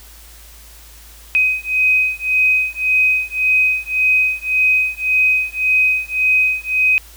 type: beating tone pair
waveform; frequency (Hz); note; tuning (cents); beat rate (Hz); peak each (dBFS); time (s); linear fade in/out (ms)
sine; 2516 / 2517.8; D#7 / D#7; +19 / +20; 1.8; -16; 1.35-6.98; 0
effects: added 55 Hz sine -41 dBFS peak until 7.16 s + white hiss -43 dBFS RMS until 7.16 s